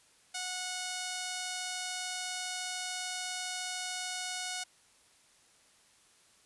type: tone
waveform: 5% pulse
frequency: 733 Hz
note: F#5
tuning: 16 cents flat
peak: -24 dBFS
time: 0.34-4.64 s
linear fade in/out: 10 ms
effects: white hiss -64 dBFS RMS until 6.45 s + resampled to 24000 Hz